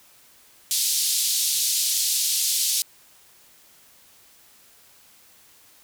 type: band-pass noise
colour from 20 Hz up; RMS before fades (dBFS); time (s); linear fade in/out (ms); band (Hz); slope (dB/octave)
pink; -23; 0.71-2.82; 0; 3900 to 14000; 24
effects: white hiss -54 dBFS RMS until 5.83 s